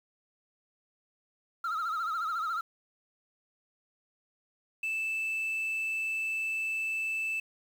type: tone with vibrato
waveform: sine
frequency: 1318 Hz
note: E6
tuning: 1 cent flat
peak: -27 dBFS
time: 1.64-2.61 s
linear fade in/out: 5 ms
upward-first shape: triangle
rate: 14 Hz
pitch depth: 120 cents each way
type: tone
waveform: sine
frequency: 2637 Hz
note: E7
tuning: in tune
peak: -27 dBFS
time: 4.83-7.4 s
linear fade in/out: 5 ms
effects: tanh soft clip ceiling -29 dBFS + 9-bit